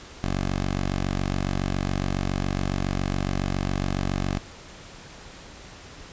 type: tone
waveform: 10% pulse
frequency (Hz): 47.21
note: F#1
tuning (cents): +36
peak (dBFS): -16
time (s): 0.24-4.39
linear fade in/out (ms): 0
effects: pink hiss -44 dBFS RMS until 6.12 s + resampled to 16000 Hz